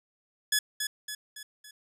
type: tone with echo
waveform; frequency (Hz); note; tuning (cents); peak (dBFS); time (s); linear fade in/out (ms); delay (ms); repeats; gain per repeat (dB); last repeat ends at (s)
10% pulse; 1700; G#6; +40; -14; 0.52-0.59; 5; 280; 4; -6; 1.71
effects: none